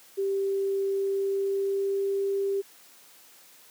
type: tone with pitch glide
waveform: sine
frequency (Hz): 392 to 394.7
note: G4 to G4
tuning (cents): 0 to +12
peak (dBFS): -24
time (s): 0.17-2.62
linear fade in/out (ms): 20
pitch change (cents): +12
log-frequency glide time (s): 0.93-2.33
effects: white hiss -54 dBFS RMS until 3.7 s + high-pass 200 Hz 12 dB/octave